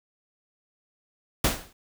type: noise with exponential decay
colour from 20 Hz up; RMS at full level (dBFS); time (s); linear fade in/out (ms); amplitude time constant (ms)
pink; -19; 1.44-1.73; 5; 61
effects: none